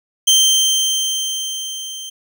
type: tone with level ramp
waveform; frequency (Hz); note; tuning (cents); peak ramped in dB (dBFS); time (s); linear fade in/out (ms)
25% pulse; 3136; G7; 0; -5 to -25; 0.27-2.1; 10
effects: none